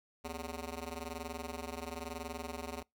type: ring-modulated tone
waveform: 10% pulse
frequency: 164.81 Hz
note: E3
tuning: in tune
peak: -29 dBFS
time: 0.24-2.83 s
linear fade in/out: 10 ms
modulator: 92.9 Hz
effects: noise-tail reverb RT60 0.2 s tail -26 dB re dry